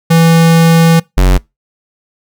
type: tone pair in turn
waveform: square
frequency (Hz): 165.2 / 46.14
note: E3 / F#1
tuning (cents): +4 / -4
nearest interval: octave + minor seventh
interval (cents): 2208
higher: first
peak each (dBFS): -5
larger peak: neither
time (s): 0.1-1 / 1.17-1.38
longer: first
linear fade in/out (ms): 10
effects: noise-tail reverb RT60 0.2 s tail -24 dB re dry